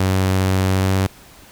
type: tone with pitch glide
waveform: sawtooth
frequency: 94.5 to 95.38 Hz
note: F#2 to G2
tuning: +37 to -47 cents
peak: -11 dBFS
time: 0-1.07 s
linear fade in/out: 5 ms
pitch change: +16 cents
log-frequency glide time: 0.69-0.92 s
effects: pink hiss -45 dBFS RMS until 1.51 s